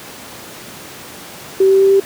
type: tone with pitch steps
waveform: sine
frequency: 384.6 / 387.1 / 389.5 / 392 Hz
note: G4 / G4 / G4 / G4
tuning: -33 / -22 / -11 / 0 cents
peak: -7 dBFS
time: 1.6-2 s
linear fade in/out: 5 ms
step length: 100 ms
effects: pink hiss -33 dBFS RMS until 2.05 s + high-pass 150 Hz 12 dB/octave